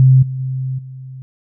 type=tone with level steps; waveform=sine; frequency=130.81 Hz; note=C3; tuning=in tune; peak=-5 / -20 / -18 / -29 dBFS; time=0-1.22 s; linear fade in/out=0 ms; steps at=0.22 / 0.39 / 0.78 s; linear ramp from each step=10 ms; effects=none